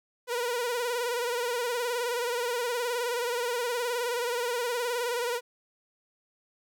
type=tone with vibrato; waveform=sawtooth; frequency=482 Hz; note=B4; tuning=42 cents flat; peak=-24 dBFS; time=0.27-5.41 s; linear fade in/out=50 ms; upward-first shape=sine; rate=19 Hz; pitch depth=66 cents each way; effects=none